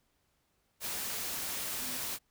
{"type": "tone in noise", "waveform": "sine", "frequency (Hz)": 254.1, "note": "B3", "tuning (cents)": 49, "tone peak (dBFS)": -48, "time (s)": [1.77, 2.01], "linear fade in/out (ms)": 50, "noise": "white", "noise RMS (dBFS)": -37, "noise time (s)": [0.8, 2.19], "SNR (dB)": -14, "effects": ["pink hiss -75 dBFS RMS until 2.3 s"]}